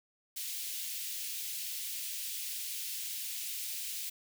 white high-pass noise, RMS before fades -39 dBFS, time 0.36-4.1 s, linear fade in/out 10 ms, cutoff 2400 Hz, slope 24 dB/octave, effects none

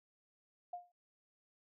sine tone with exponential decay, 708 Hz, F5, 23 cents sharp, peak -38 dBFS, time 0.73-0.92 s, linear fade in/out 5 ms, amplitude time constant 41 ms, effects noise-tail reverb RT60 0.3 s tail -25 dB re dry

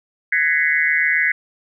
sine tone cluster, 1505 / 1670 / 1870 / 2017 / 2176 Hz, F#6 / G#6 / A#6 / B6 / C#7, +29 / +9 / +5 / +36 / -33 cents, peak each -27 / -20 / -23 / -18 / -23 dBFS, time 0.32-1.32 s, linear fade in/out 5 ms, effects none

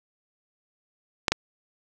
clicks, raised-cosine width 0.2 ms, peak -3 dBFS, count 2, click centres 1.282 / 1.32 s, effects none

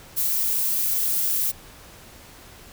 violet noise, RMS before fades -23 dBFS, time 0.16-1.52 s, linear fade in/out 20 ms, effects pink hiss -46 dBFS RMS until 2.72 s

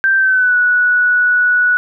sine tone with pitch glide, 1568 to 1471.5 Hz, G6 to F#6, 0 to -10 cents, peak -9 dBFS, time 0.04-1.77 s, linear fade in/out 0 ms, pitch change -110 cents, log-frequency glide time 0.16-0.56 s, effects none

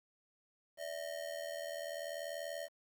square ring-modulated tone, 619 Hz, D#5, 9 cents flat, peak -38 dBFS, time 0.77-2.69 s, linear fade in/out 50 ms, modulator 40.2 Hz, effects 11-bit

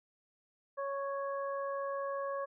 harmonic tone, 554.4 Hz, C#5, in tune, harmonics 1 / 2 / 3, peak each -36 / -39 / -48 dBFS, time 0.77-2.46 s, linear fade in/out 20 ms, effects none

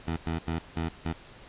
15% pulse tone bursts at uneven times, 82 Hz, E2, 9 cents flat, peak -22 dBFS, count 5, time 0.07-0.17 / 0.26-0.39 / 0.47-0.59 / 0.76-0.89 / 1.05-1.13 s, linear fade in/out 10 ms, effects pink hiss -50 dBFS RMS until 1.48 s + resampled to 8000 Hz

